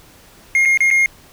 triangle tone with dropouts, 2136 Hz, C7, 35 cents sharp, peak -9 dBFS, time 0.55-1.06 s, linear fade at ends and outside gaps 1 ms, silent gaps 0.652-0.656 / 0.774-0.805 / 0.904-0.911 s, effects pink hiss -46 dBFS RMS until 1.32 s

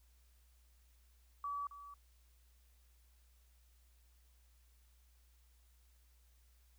sine tone with echo, 1145 Hz, D6, 44 cents flat, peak -38 dBFS, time 1.44-1.67 s, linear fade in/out 2 ms, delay 270 ms, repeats 1, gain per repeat -12 dB, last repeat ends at 1.94 s, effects added 60 Hz sine -65 dBFS peak until 6.78 s + white hiss -75 dBFS RMS until 6.78 s

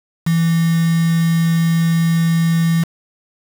sine tone with quantisation, 165.8 Hz, E3, 10 cents sharp, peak -12 dBFS, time 0.26-2.84 s, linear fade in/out 10 ms, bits 4, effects none

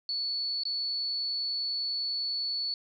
sine tone with dropouts, 4435 Hz, C#8, in tune, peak -29 dBFS, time 0.09-2.74 s, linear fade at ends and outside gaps 1 ms, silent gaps 0.635-0.653 s, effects none

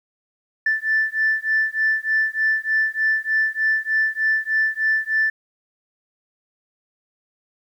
sine beating tone pair, 1760 / 1763.3 Hz, A6 / A6, 0 / +3 cents, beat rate 3.3 Hz, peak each -20 dBFS, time 0.66-5.3 s, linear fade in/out 5 ms, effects tanh soft clip ceiling -11 dBFS + 9-bit

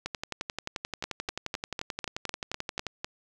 two click trains, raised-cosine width 0.2 ms, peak -15 / -15 dBFS, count 9 / 33, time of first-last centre 1.04-3.045 / 0.06-2.867 s, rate 3.99 / 11.4 Hz, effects none

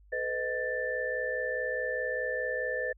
sine tone cluster, 439.2 / 504 / 622 / 1768 Hz, A4 / B4 / D#5 / A6, -3 / +35 / -1 / +8 cents, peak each -40 / -33 / -38 / -33 dBFS, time 0.12-2.93 s, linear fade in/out 10 ms, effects added 50 Hz sine -55 dBFS peak until 2.97 s

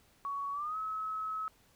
sine tone with pitch glide, 1121 to 1287.7 Hz, C#6 to E6, +19 to -41 cents, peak -34 dBFS, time 0.25-1.48 s, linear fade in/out 0 ms, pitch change +240 cents, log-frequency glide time 0.52-0.77 s, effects pink hiss -66 dBFS RMS until 1.75 s

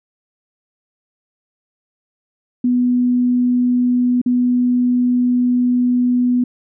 sine tone with dropouts, 246.9 Hz, B3, in tune, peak -12 dBFS, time 2.64-6.44 s, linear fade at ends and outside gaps 5 ms, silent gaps 4.216-4.26 s, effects none

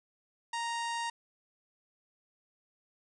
harmonic tone, 932.3 Hz, A#5, in tune, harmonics 1 / 2 / 3 / 4 / 5 / 6 / 7 / 8 / 9 / 10, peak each -34 / -40 / -44 / -46 / -48 / -50 / -51 / -52 / -53 / -54 dBFS, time 0.53-1.1 s, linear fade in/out 5 ms, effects none

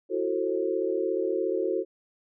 sine chord, F# half-diminished seventh, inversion third, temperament just, 333 / 370 / 444 / 532.8 Hz, E4 / F#4 / A4 / C5, +18 / 0 / +16 / +31 cents, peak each -32 / -28 / -30 / -32 dBFS, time 0.09-1.85 s, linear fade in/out 50 ms, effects none

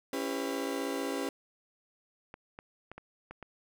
35% pulse chord, C# half-diminished seventh, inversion none, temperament just, 277.2 / 332.6 / 399.1 / 498.9 Hz, C#4 / E4 / G4 / B4, 0 / +16 / +31 / +17 cents, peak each -34 / -39 / -36 / -37 dBFS, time 0.13-1.29 s, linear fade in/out 2 ms
clicks, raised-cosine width 0.5 ms, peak -29 dBFS, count 6, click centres 2.341 / 2.589 / 2.916 / 2.98 / 3.31 / 3.427 s
effects none

